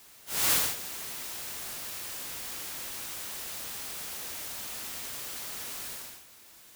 white noise with ADSR envelope, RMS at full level -23 dBFS, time 0.26-6.27 s, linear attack 250 ms, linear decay 250 ms, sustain -16 dB, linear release 370 ms, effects white hiss -54 dBFS RMS until 6.75 s

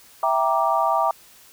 sine chord, E half-diminished seventh, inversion none, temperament equal with one note detuned, 659.3 / 784 / 940.4 / 1174.7 Hz, E5 / G5 / Bb5 / D6, 0 / 0 / +15 / 0 cents, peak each -23 dBFS, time 0.23-1.11 s, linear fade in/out 2 ms, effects white hiss -50 dBFS RMS until 1.52 s

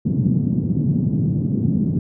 white band-pass noise, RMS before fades -19 dBFS, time 0.05-1.99 s, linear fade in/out 5 ms, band 120 to 210 Hz, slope 24 dB/octave, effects none

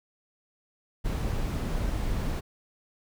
brown noise, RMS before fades -29 dBFS, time 1.04-2.41 s, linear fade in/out 20 ms, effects none

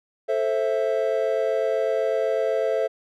triangle chord, A minor, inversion none, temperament just, 440 / 528 / 660 Hz, A4 / C5 / E5, 0 / +16 / +2 cents, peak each -23 dBFS, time 0.28-2.88 s, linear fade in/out 20 ms, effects none

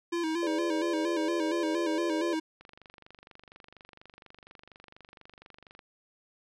square tone with vibrato, 329.6 Hz, E4, in tune, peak -29 dBFS, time 0.12-2.4 s, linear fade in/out 10 ms, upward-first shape square, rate 4.3 Hz, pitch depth 65 cents each way
sine chord, G# diminished, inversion none, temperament equal with one note detuned, 415.3 / 502.8 / 587.3 Hz, G#4 / B4 / D5, 0 / +31 / 0 cents, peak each -37 / -38 / -35 dBFS, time 0.42-2.35 s, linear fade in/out 10 ms
click train, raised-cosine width 0.3 ms, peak -34 dBFS, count 78, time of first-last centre 2.61-5.792 s, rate 24.2 Hz
effects low-pass 7000 Hz 12 dB/octave

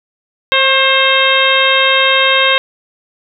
harmonic tone with a mistuned harmonic, 531 Hz, C5, 25 cents sharp, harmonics 1 / 2 / 3 / 4 / 5 / 6 / 7, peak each -16 / -16 / -16 / -16 / -16 / -16 / -16 dBFS, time 0.52-2.58 s, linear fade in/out 0 ms, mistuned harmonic 2, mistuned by +32 cents, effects none

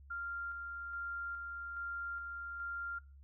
sine tone with tremolo, 1392 Hz, F6, 6 cents flat, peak -38 dBFS, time 0.1-2.99 s, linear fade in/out 10 ms, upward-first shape square, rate 1.2 Hz, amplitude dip 30%, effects noise-tail reverb RT60 0.3 s tail -22 dB re dry + added 69 Hz sine -54 dBFS peak until 3.23 s

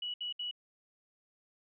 sine tone bursts, 2935 Hz, F#7, 15 cents flat, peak -35 dBFS, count 3, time 0.02-0.512 s, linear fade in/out 5 ms, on 120 ms, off 66 ms, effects none

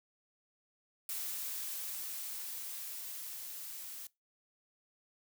blue noise with level ramp, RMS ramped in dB -39 to -46 dBFS, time 1.09-4.07 s, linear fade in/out 2 ms, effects noise-tail reverb RT60 0.2 s tail -21 dB re dry

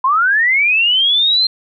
sine linear sweep, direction up, 1006 to 4184 Hz, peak -10 dBFS, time 0.04-1.47 s, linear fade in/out 5 ms, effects none

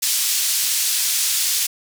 pink band-pass noise, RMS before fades -20 dBFS, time 0.02-1.67 s, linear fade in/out 10 ms, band 4600 to 15000 Hz, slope 12 dB/octave, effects none

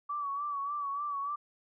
sine tone with vibrato, 1144 Hz, D6, 46 cents flat, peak -32 dBFS, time 0.09-1.36 s, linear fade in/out 10 ms, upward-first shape sine, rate 3.4 Hz, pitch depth 54 cents each way, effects none

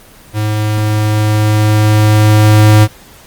square tone with level ramp, 106.7 Hz, G#2, 47 cents sharp, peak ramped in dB -13 to -3 dBFS, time 0.33-2.88 s, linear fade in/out 50 ms, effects pink hiss -39 dBFS RMS until 3.26 s + Opus 24 kbps

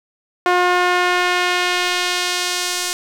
sawtooth tone with band-pass filter sweep, 358.2 Hz, F4, 44 cents sharp, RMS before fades -18 dBFS, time 0.46-2.93 s, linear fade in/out 0 ms, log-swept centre 1100 to 6800 Hz, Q 0.85, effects 7-bit

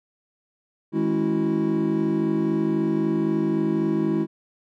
triangle tone cluster, 158.9 / 209.1 / 274.3 / 327.4 / 371.2 Hz, D#3 / G#3 / C#4 / E4 / F#4, +37 / +12 / -18 / -12 / +6 cents, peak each -27 / -24 / -29 / -21 / -27 dBFS, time 0.92-4.27 s, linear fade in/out 50 ms, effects none

